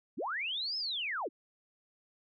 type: linear two-way sweep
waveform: sine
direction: up then down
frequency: 140 to 5274 to 219 Hz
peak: -33 dBFS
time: 0.17-1.29 s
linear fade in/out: 20 ms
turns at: 0.77 s
effects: none